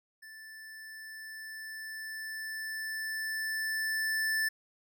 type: tone with level ramp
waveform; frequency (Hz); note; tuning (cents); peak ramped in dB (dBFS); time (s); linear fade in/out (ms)
square; 1760; A6; 0; -48 to -28; 0.22-4.49; 10
effects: none